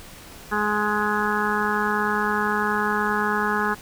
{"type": "harmonic tone", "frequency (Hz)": 209.6, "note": "G#3", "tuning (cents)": 16, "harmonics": [1, 2, 4, 5, 6, 7, 8], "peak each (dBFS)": [-28, -28, -28, -28, -28, -28, -28], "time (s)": [0.51, 3.75], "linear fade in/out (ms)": 20, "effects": ["pink hiss -43 dBFS RMS until 3.81 s"]}